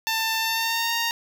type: tone with pitch glide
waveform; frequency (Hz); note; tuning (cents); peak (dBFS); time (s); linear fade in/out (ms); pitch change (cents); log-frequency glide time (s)
10% pulse; 893 to 928.2; A5 to A#5; +25 to -8; -14; 0.07-1.11; 0; +67; 0.4-0.95
effects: none